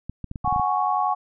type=clicks; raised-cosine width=5 ms; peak=-19 dBFS; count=9; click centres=0.096 / 0.243 / 0.314 / 0.358 / 0.446 / 0.477 / 0.526 / 0.562 / 0.597 s
type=chord; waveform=sine; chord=F# suspended second; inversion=none; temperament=equal; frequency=740 / 830.6 / 1108.7 Hz; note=F#5 / G#5 / C#6; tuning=0 / 0 / 0 cents; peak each=-24 dBFS; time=0.44-1.15 s; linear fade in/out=20 ms
effects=none